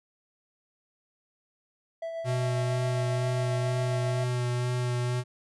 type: tone with tremolo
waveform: triangle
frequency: 660 Hz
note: E5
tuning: 2 cents sharp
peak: -29 dBFS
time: 2.02-4.24 s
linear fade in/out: 5 ms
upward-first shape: sine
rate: 7.4 Hz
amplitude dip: 35%
type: tone with vibrato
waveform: square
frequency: 123.47 Hz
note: B2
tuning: in tune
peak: -27 dBFS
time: 2.24-5.24 s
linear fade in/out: 50 ms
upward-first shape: sine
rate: 2.1 Hz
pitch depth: 13 cents each way
effects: resampled to 24000 Hz